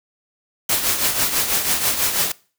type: noise with tremolo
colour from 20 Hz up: white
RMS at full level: -17 dBFS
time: 0.69-2.32 s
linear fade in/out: 5 ms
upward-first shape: triangle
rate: 6.1 Hz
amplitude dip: 65%
effects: noise-tail reverb RT60 0.4 s tail -22 dB re dry